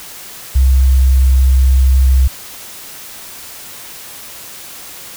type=tone; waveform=sine; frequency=65.41 Hz; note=C2; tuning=in tune; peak=-6 dBFS; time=0.55-2.28 s; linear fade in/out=10 ms; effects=white hiss -32 dBFS RMS until 5.16 s